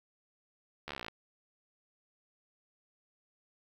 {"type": "slowing click train", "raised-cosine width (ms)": 0.3, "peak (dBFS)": -24, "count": 14, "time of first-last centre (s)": [0.88, 1.083], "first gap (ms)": 13, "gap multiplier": 1.03, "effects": ["9-bit"]}